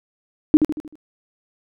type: tone with echo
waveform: sine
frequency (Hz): 305.2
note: D#4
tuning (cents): -33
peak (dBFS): -5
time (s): 0.54-0.57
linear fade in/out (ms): 0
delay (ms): 77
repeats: 5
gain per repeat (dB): -7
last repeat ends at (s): 0.955
effects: none